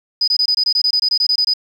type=tone bursts; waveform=sine; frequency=4978 Hz; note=D#8; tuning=in tune; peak=-12 dBFS; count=15; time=0.21-1.537 s; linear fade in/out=5 ms; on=67 ms; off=23 ms; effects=7-bit